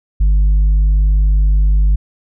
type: tone with tanh clipping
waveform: sine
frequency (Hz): 50.3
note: G1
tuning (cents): +45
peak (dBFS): -9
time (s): 0.2-1.96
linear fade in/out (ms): 10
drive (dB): 3
effects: none